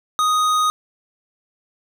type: tone with tanh clipping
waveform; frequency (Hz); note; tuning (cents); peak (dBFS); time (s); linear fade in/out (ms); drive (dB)
sine; 1246; D#6; +2; -17; 0.19-0.7; 0; 17
effects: none